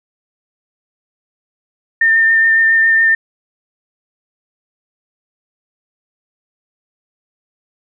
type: tone with vibrato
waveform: sine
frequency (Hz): 1807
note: A6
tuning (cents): +46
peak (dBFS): -8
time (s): 2.01-3.15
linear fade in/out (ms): 5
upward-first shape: sine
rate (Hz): 7.2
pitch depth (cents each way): 14
effects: none